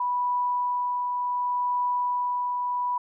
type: tone with tremolo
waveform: sine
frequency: 984 Hz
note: B5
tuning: 7 cents flat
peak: -22 dBFS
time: 0-2.98 s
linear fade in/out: 5 ms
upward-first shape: triangle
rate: 0.68 Hz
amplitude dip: 30%
effects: none